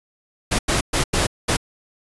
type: noise bursts at uneven times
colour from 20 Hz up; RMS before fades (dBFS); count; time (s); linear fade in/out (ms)
pink; -19; 5; 0.51-0.59 / 0.68-0.81 / 0.93-1.04 / 1.13-1.27 / 1.48-1.57; 10
effects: resampled to 24000 Hz